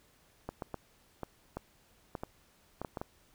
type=clicks; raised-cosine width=1 ms; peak=-23 dBFS; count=11; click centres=0.49 / 0.622 / 0.743 / 1.233 / 1.57 / 2.152 / 2.235 / 2.816 / 2.848 / 2.972 / 3.015 s; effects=pink hiss -66 dBFS RMS until 3.34 s